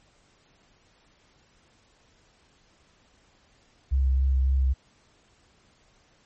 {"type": "tone with vibrato", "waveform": "sine", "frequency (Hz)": 66.2, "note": "C2", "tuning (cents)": 21, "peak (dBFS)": -19, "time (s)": [3.91, 4.74], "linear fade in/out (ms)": 20, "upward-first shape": "sine", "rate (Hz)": 3.6, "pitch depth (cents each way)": 20, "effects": ["pink hiss -62 dBFS RMS until 6.25 s", "MP3 32 kbps"]}